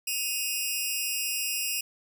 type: tone pair together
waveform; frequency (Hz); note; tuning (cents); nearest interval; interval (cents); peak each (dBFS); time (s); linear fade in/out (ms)
10% pulse; 2531 / 2796; D#7 / F7; +29 / +1; major second; 172; -22; 0.07-1.81; 5
effects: none